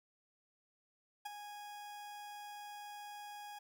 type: tone with ADSR envelope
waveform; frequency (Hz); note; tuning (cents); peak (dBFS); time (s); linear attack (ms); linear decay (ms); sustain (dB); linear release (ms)
40% pulse; 827; G#5; -8; -38; 1.25-3.59; 10; 19; -8; 8
effects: 13-bit